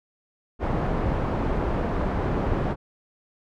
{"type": "low-pass noise", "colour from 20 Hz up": "pink", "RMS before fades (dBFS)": -25, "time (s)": [0.59, 2.76], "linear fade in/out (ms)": 50, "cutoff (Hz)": 1000, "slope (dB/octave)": 12, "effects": []}